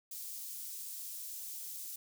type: high-pass noise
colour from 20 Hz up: white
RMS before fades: -44 dBFS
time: 0.11-1.96 s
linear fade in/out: 5 ms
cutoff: 6300 Hz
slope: 12 dB/octave
effects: none